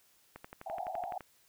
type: click train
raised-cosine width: 0.5 ms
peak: -30 dBFS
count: 11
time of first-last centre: 0.36-1.207 s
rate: 11.8 Hz
type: band-pass noise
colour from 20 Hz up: pink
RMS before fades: -39 dBFS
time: 0.66-1.18 s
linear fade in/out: 5 ms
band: 660 to 800 Hz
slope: 96 dB/octave
effects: white hiss -67 dBFS RMS until 1.48 s